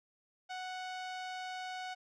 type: tone with low-pass filter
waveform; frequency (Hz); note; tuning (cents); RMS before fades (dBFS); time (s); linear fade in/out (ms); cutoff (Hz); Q
sawtooth; 740; F#5; 0; -42; 0.49-1.95; 20; 4800; 0.97
effects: none